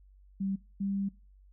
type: tone pair in turn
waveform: sine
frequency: 194.5 / 197.44 Hz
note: G3 / G3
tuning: -13 / +13 cents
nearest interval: unison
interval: 26 cents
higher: second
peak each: -29 / -29 dBFS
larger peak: neither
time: 0.4-0.56 / 0.8-1.09 s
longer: second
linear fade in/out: 10 ms
effects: noise-tail reverb RT60 0.3 s tail -22 dB re dry + added 48 Hz sine -55 dBFS peak until 1.52 s